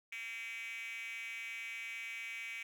5% pulse tone with high-pass filter, 228.8 Hz, A#3, 32 cents flat, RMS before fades -44 dBFS, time 0.12-2.63 s, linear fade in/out 5 ms, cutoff 2300 Hz, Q 8.6, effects none

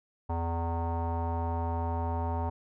square tone with low-pass filter, 83.7 Hz, E2, 27 cents sharp, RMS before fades -31 dBFS, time 0.29-2.5 s, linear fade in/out 10 ms, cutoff 870 Hz, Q 6.8, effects none

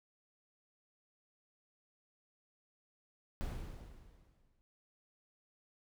brown noise with exponential decay, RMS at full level -37 dBFS, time 3.41-4.61 s, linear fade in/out 0 ms, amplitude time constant 260 ms, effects none

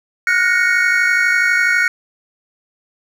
triangle chord, Gb major seventh, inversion third, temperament equal with one note detuned, 1427.9 / 1480 / 1864.7 / 2217 Hz, F6 / Gb6 / Bb6 / Db7, +38 / 0 / 0 / 0 cents, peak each -16 dBFS, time 0.27-1.88 s, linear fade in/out 2 ms, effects none

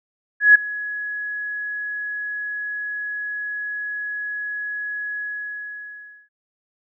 sine tone with ADSR envelope, 1681 Hz, G#6, 20 cents sharp, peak -5 dBFS, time 0.4-6.29 s, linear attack 150 ms, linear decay 9 ms, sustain -20 dB, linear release 1100 ms, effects none

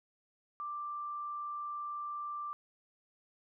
sine tone, 1179 Hz, D6, 6 cents sharp, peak -37 dBFS, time 0.6-2.53 s, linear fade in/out 0 ms, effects none

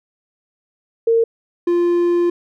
sine / triangle tone pair in turn, 458 / 347.7 Hz, A#4 / F4, -31 / -8 cents, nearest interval perfect fourth, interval 477 cents, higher first, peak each -11 dBFS, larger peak neither, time 1.07-1.24 / 1.67-2.3 s, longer second, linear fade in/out 5 ms, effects none

